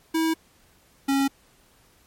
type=tone pair in turn; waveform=square; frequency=323.1 / 274.3 Hz; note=E4 / C#4; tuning=-35 / -18 cents; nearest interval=minor third; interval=283 cents; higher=first; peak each=-21 / -20 dBFS; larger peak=second; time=0.14-0.34 / 1.08-1.28 s; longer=neither; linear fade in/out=10 ms; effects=pink hiss -59 dBFS RMS until 2.06 s + MP3 64 kbps